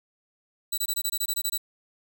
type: tone bursts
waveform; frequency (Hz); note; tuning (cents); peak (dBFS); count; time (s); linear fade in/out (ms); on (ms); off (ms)
10% pulse; 3951; B7; 0; -17; 11; 0.72-1.579; 10; 59; 21
effects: none